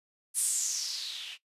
violet noise with low-pass filter sweep, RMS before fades -33 dBFS, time 0.34-1.38 s, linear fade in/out 50 ms, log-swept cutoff 10000 to 2700 Hz, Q 4.8, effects noise-tail reverb RT60 0.1 s tail -17 dB re dry + resampled to 32000 Hz

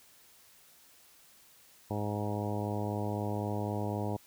harmonic tone with a mistuned harmonic, 103.9 Hz, G#2, 1 cent sharp, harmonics 1 / 2 / 3 / 4 / 5 / 6 / 7 / 8 / 9, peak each -35 / -38 / -40 / -41 / -42 / -43 / -43 / -44 / -45 dBFS, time 1.9-4.17 s, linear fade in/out 10 ms, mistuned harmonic 9, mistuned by +24 cents, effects white hiss -60 dBFS RMS until 4.26 s

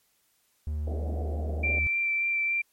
triangle tone, 75.5 Hz, D2, 48 cents sharp, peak -26 dBFS, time 0.67-1.87 s, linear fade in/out 0 ms
white band-pass noise, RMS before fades -39 dBFS, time 0.87-1.79 s, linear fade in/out 5 ms, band 160 to 740 Hz, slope 96 dB/octave
sine tone with vibrato, 2349 Hz, D7, in tune, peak -24 dBFS, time 1.63-2.62 s, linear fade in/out 10 ms, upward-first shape sine, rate 3.5 Hz, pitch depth 11 cents each way
effects white hiss -69 dBFS RMS until 2.72 s + MP3 64 kbps

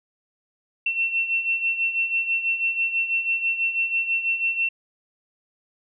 sine beating tone pair, 2700 / 2706.1 Hz, E7 / E7, +41 / +45 cents, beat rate 6.1 Hz, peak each -28 / -22 dBFS, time 0.86-4.69 s, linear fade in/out 5 ms, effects none

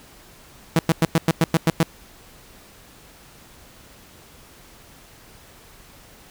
sawtooth tone bursts, 163.3 Hz, E3, 16 cents flat, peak -10 dBFS, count 9, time 0.76-1.83 s, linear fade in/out 2 ms, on 30 ms, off 100 ms, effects pink hiss -48 dBFS RMS until 6.3 s

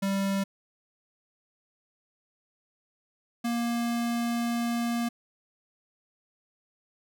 square tone pair in turn, 196 / 235.6 Hz, G3 / A#3, 0 / +19 cents, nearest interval minor third, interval 319 cents, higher second, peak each -26 / -27 dBFS, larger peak first, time 0.02-0.44 / 3.44-5.09 s, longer second, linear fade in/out 10 ms, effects none

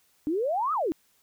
sine exponential two-way sweep, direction up then down, 287.3 to 1318.5 to 287.3 Hz, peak -24 dBFS, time 0.27-0.92 s, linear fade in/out 0 ms, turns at 0.73 s, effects white hiss -66 dBFS RMS until 1.22 s

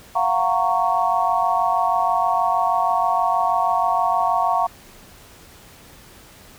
sine chord, Gb major seventh, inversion third, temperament just, 693.7 / 740 / 925 / 1110 Hz, F5 / Gb5 / Bb5 / Db6, -12 / 0 / -14 / +2 cents, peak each -22 dBFS, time 0.15-4.67 s, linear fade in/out 10 ms, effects pink hiss -46 dBFS RMS until 6.58 s

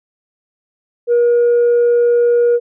sine tone, 477.4 Hz, A#4, 41 cents sharp, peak -7 dBFS, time 1.07-2.6 s, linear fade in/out 50 ms, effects tanh soft clip ceiling -7 dBFS

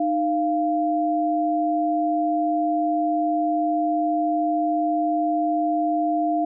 sine tone pair together, 307.1 / 693.2 Hz, D#4 / F5, -23 / -13 cents, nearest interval octave + major second, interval 1410 cents, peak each -23 / -21 dBFS, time 0-6.45 s, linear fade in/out 5 ms, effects none

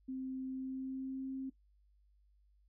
sine tone with pitch glide, 261.6 to 265.6 Hz, C4 to C4, 0 to +26 cents, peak -38 dBFS, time 0.08-1.5 s, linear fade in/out 10 ms, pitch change +26 cents, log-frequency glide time 0.47-1.29 s, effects noise-tail reverb RT60 0.1 s tail -17 dB re dry + added 50 Hz sine -66 dBFS peak until 2.68 s

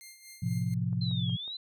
10% pulse tone with tremolo, 2107 Hz, C7, 12 cents sharp, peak -37 dBFS, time 0.01-0.74 s, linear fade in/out 0 ms, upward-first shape sine, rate 4.2 Hz, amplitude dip 65%
sine chord, F major, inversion first, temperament equal with one note detuned, 110 / 129.61 / 174.61 Hz, A2 / C3 / F3, 0 / -16 / 0 cents, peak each -32 dBFS, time 0.42-1.37 s, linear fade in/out 10 ms
click train, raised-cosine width 1 ms, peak -40 dBFS, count 4, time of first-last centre 0.93-1.478 s, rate 5.47 Hz
sine exponential two-way sweep, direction down then up, 4160 to 3200 to 4070 Hz, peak -36 dBFS, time 1.01-1.57 s, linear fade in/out 5 ms, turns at 1.32 s
effects none

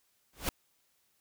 pink noise with exponential growth, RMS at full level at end -28 dBFS, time 0.33-0.49 s, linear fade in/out 1 ms, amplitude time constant 34 ms, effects white hiss -73 dBFS RMS until 1.2 s

